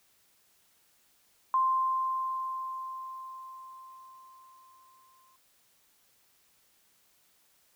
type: tone with exponential decay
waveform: sine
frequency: 1046.5 Hz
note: C6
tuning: in tune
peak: -22 dBFS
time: 1.54-5.36 s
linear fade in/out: 1 ms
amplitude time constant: 830 ms
effects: white hiss -67 dBFS RMS until 7.75 s